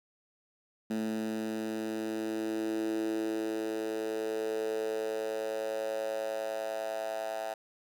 10% pulse tone with high-pass filter sweep, 110 Hz, A2, in tune, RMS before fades -34 dBFS, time 0.9-7.54 s, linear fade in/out 5 ms, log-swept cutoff 230 to 710 Hz, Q 5, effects none

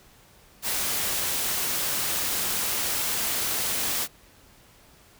white noise, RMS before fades -27 dBFS, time 0.62-4.08 s, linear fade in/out 50 ms, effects pink hiss -55 dBFS RMS until 5.19 s

